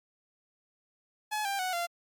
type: tone with pitch steps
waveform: sawtooth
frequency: 850 / 793.1 / 740 / 690.4 Hz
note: G#5 / G5 / F#5 / F5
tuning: +40 / +20 / 0 / -20 cents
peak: -26 dBFS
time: 1.31-1.87 s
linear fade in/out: 20 ms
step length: 140 ms
effects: MP3 96 kbps